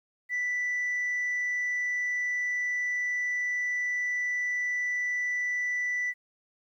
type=tone; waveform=sine; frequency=1975.5 Hz; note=B6; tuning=in tune; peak=-25 dBFS; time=0.29-6.14 s; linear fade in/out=50 ms; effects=tanh soft clip ceiling -25 dBFS + 11-bit